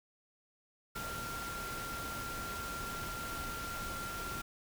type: tone in noise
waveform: sine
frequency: 1381 Hz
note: F6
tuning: 20 cents flat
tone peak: -41 dBFS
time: 0.95-4.42 s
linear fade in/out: 10 ms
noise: pink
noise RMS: -43 dBFS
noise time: 0.95-4.42 s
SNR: -1 dB
effects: none